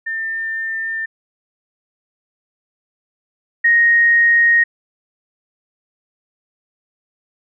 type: tone pair in turn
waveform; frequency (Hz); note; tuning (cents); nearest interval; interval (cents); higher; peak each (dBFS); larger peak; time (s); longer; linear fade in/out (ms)
sine; 1799 / 1868.3; A6 / A#6; +38 / +3; minor second; 65; second; -20 / -9; second; 0.06-1.06 / 3.64-4.64; neither; 10
effects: none